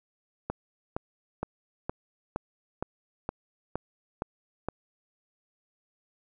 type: click train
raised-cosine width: 1 ms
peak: -16 dBFS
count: 10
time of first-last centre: 0.5-4.686 s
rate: 2.15 Hz
effects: none